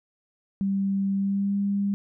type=tone with pitch glide; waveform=sine; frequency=196 to 200.2 Hz; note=G3 to G3; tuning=0 to +37 cents; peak=-22 dBFS; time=0.61-1.94 s; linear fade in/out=0 ms; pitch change=+37 cents; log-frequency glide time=1.15-1.57 s; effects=none